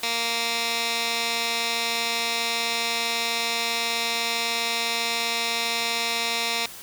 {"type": "tone with band-pass filter", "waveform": "15% pulse", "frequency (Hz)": 232.3, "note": "A#3", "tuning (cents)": -6, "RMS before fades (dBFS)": -26, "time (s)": [0.03, 6.66], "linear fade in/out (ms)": 2, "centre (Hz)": 3900, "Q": 1.2, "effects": ["white hiss -41 dBFS RMS until 6.82 s"]}